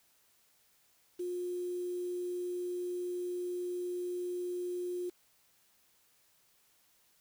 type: tone with quantisation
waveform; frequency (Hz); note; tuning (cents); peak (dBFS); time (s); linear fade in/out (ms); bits
sine; 356.7; F4; +37; -34; 1.19-5.1; 10; 9
effects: white hiss -69 dBFS RMS until 7.2 s